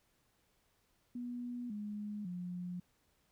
sine tone with pitch steps, 243.5 / 208.3 / 178.25 Hz, B3 / G#3 / F3, -24 / +5 / +36 cents, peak -39 dBFS, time 1.15-2.8 s, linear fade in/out 5 ms, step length 550 ms, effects pink hiss -75 dBFS RMS until 3.31 s

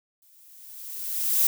violet noise with exponential growth, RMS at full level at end -19 dBFS, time 0.22-1.47 s, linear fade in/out 2 ms, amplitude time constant 270 ms, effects none

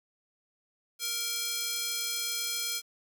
square tone with high-pass filter, 466.2 Hz, A#4, in tune, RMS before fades -33 dBFS, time 0.99-2.82 s, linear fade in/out 50 ms, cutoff 3900 Hz, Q 0.94, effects 9-bit

